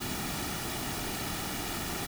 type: noise with comb filter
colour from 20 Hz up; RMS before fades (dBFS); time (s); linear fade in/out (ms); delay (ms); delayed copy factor
pink; -35; 0-2.07; 20; 1.9; -0.5
effects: none